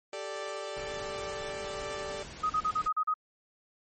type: chord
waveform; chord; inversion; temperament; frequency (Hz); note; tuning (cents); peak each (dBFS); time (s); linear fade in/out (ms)
sawtooth; G suspended second; none; equal; 392 / 440 / 587.3; G4 / A4 / D5; 0 / 0 / 0; -38 / -38 / -34; 0.13-2.23; 2
type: noise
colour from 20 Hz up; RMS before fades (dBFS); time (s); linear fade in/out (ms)
pink; -45; 0.76-2.88; 10
type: tone bursts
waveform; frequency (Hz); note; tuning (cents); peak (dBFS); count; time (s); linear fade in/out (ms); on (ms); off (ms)
sine; 1255; D#6; +15; -25; 7; 2.43-3.141; 10; 69; 38
effects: MP3 32 kbps